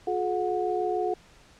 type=tone cluster; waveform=sine; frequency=358.4 / 425.1 / 728 Hz; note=F4 / G#4 / F#5; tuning=+45 / +40 / -28 cents; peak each=-29 dBFS; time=0.07-1.14 s; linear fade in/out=5 ms; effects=pink hiss -55 dBFS RMS until 1.59 s + low-pass 7000 Hz 12 dB/octave